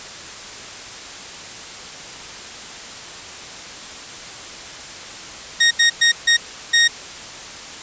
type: tone bursts at uneven times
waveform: 20% pulse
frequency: 1864.7 Hz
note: A#6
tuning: in tune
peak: -6 dBFS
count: 5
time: 5.6-5.71 / 5.79-5.9 / 6.01-6.12 / 6.27-6.37 / 6.73-6.88 s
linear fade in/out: 10 ms
effects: white hiss -34 dBFS RMS until 7.82 s + resampled to 16000 Hz